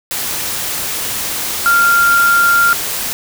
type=tone in noise; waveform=sine; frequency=1391 Hz; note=F6; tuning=7 cents flat; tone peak=-8 dBFS; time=1.66-2.73 s; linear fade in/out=0 ms; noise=white; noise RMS=-20 dBFS; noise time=0.11-3.13 s; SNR=+9 dB; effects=none